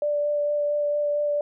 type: tone with vibrato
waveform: sine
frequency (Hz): 587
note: D5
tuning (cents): -1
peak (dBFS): -21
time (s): 0.02-1.41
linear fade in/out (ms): 2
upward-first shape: sine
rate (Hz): 4.4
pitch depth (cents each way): 10
effects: none